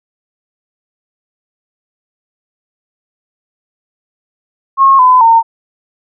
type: tone with pitch steps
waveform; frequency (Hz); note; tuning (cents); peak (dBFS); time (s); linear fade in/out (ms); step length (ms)
sine; 1084 / 1011 / 913; C#6 / B5 / A#5; -39 / +40 / -36; -3; 4.77-5.43; 50; 220
effects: none